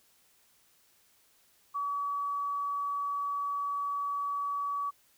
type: tone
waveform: sine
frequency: 1139 Hz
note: C#6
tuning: 47 cents sharp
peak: -30 dBFS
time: 1.74-4.91 s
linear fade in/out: 20 ms
effects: white hiss -66 dBFS RMS until 5.17 s